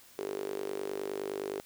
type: tone with high-pass filter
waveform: sawtooth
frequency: 49.7 Hz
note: G1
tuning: 25 cents sharp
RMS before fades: -37 dBFS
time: 0.18-1.6 s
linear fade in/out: 0 ms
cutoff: 400 Hz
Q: 7.2
effects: white hiss -57 dBFS RMS until 1.65 s